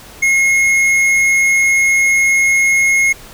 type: tone with tanh clipping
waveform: sine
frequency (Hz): 2159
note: C#7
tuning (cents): -46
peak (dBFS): -11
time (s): 0.22-3.13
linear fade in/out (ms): 10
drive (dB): 11
effects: pink hiss -37 dBFS RMS until 3.33 s